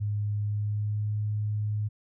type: tone with pitch glide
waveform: sine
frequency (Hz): 103.83 to 105.46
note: G#2 to G#2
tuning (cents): 0 to +27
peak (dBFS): -26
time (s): 0-1.89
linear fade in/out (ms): 20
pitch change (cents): +27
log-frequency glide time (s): 0.4-1.13
effects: none